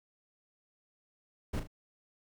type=noise with echo; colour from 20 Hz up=brown; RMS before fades=-33 dBFS; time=1.53-1.6 s; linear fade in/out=10 ms; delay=37 ms; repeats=2; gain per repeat=-8 dB; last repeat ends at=1.674 s; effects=none